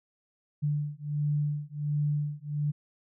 sine beating tone pair, 146.83 / 148.23 Hz, D3 / D3, 0 / +16 cents, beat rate 1.4 Hz, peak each -30 dBFS, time 0.62-2.72 s, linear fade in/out 20 ms, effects none

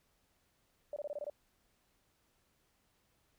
sine tone bursts, 587.3 Hz, D5, in tune, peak -37 dBFS, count 7, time 0.93-1.299 s, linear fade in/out 2 ms, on 33 ms, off 23 ms, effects pink hiss -75 dBFS RMS until 3.38 s

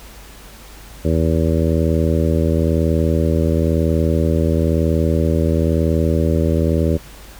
harmonic tone, 81 Hz, E2, 30 cents flat, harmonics 1 / 2 / 3 / 4 / 5 / 6 / 7, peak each -17 / -20 / -22 / -23 / -24 / -25 / -25 dBFS, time 1.04-6.98 s, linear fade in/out 20 ms, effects added 50 Hz sine -40 dBFS peak until 7.39 s + pink hiss -41 dBFS RMS until 7.39 s

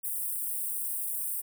white high-pass noise, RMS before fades -33 dBFS, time 0.03-1.42 s, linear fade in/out 20 ms, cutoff 8300 Hz, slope 96 dB/octave, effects none

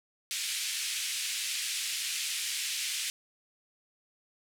pink band-pass noise, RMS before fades -34 dBFS, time 0.31-3.1 s, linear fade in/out 0 ms, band 2300 to 11000 Hz, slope 24 dB/octave, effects none

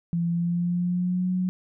sine tone with pitch glide, 170 to 183.26 Hz, F3 to F#3, -46 to -16 cents, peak -22 dBFS, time 0.13-1.49 s, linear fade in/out 0 ms, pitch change +130 cents, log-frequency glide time 0.3-1.31 s, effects none

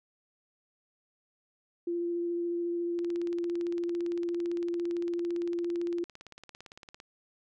sine tone with vibrato, 344.5 Hz, F4, 24 cents flat, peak -29 dBFS, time 1.87-6.04 s, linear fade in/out 5 ms, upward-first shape sine, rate 14 Hz, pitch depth 10 cents each way
click train, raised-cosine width 0.2 ms, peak -30 dBFS, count 72, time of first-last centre 2.99-7.001 s, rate 17.7 Hz
effects none

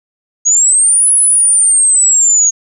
sine linear two-way sweep, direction up then down, 6590 to 10340 to 6590 Hz, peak -6 dBFS, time 0.45-2.51 s, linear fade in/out 20 ms, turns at 1.13 s, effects none

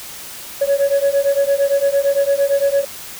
sine beating tone pair, 554.4 / 563.2 Hz, C#5 / C#5, 0 / +27 cents, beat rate 8.8 Hz, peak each -14 dBFS, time 0.61-2.85 s, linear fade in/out 10 ms, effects tanh soft clip ceiling -10 dBFS + white hiss -33 dBFS RMS until 3.19 s

